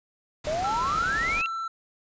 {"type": "noise", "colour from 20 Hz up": "pink", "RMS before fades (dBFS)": -35, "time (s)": [0.44, 1.42], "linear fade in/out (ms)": 10}
{"type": "exponential sweep", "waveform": "sine", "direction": "up", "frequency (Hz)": [590, 2759], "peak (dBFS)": -25, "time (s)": [0.47, 1.46], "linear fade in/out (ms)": 0}
{"type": "tone", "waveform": "triangle", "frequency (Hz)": 1337, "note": "E6", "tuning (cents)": 24, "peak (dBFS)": -27, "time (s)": [0.64, 1.68], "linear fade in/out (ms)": 5}
{"effects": ["resampled to 16000 Hz"]}